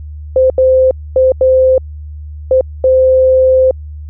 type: tone bursts at uneven times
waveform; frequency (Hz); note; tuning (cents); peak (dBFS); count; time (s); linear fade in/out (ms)
sine; 519; C5; -14; -5; 6; 0.36-0.5 / 0.58-0.91 / 1.16-1.32 / 1.41-1.78 / 2.51-2.61 / 2.84-3.71; 2
effects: added 75 Hz sine -24 dBFS peak until 4.09 s